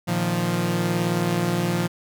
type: chord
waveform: sawtooth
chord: Bb suspended fourth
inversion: none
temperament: equal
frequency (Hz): 116.54 / 155.56 / 174.61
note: Bb2 / Eb3 / F3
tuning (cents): 0 / 0 / 0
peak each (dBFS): -24 / -24 / -19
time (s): 0.07-1.88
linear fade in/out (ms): 20
effects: none